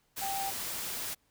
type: tone in noise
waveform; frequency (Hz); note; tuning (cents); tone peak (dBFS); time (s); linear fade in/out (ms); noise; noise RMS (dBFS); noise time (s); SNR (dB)
sine; 784; G5; 0; -33; 0.21-0.51; 20; white; -37; 0.16-1.15; +1
effects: pink hiss -72 dBFS RMS until 1.3 s